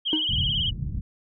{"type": "tone with vibrato", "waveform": "sine", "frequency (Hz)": 3077, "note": "G7", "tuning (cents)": -33, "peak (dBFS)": -23, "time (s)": [0.05, 0.71], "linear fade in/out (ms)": 20, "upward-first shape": "sine", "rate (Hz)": 18, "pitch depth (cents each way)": 99}
{"type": "tone with exponential decay", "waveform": "triangle", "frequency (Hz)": 311.1, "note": "D#4", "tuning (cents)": 0, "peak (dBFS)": -17, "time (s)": [0.13, 0.3], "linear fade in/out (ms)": 1, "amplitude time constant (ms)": 36}
{"type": "low-pass noise", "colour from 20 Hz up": "white", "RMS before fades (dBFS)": -29, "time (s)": [0.29, 1.01], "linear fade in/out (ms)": 5, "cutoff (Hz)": 140, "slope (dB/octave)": 24}
{"effects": []}